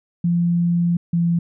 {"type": "tone pair in turn", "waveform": "sine", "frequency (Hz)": [172.3, 170.22], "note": ["F3", "F3"], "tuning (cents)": [-23, -44], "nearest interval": "unison", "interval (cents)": 21, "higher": "first", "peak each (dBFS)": -15, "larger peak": "neither", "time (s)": [[0.24, 0.97], [1.13, 1.39]], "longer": "first", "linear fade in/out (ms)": 5, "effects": []}